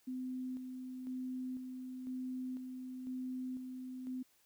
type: tone with tremolo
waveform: sine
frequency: 255.7 Hz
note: C4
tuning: 40 cents flat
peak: -38 dBFS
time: 0.07-4.23 s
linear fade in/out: 10 ms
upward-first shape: square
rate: 1 Hz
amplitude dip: 40%
effects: white hiss -71 dBFS RMS until 4.45 s